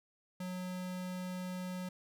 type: tone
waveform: square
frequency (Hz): 182.7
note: F#3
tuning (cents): -22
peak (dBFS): -39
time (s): 0.4-1.89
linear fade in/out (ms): 5
effects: none